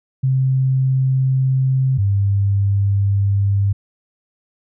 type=tone pair in turn; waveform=sine; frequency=131.8 / 99.57 Hz; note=C3 / G2; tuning=+13 / +28 cents; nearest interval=perfect fourth; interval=485 cents; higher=first; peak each=-13 dBFS; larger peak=neither; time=0.23-1.98 / 1.98-3.73 s; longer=neither; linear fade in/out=10 ms; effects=none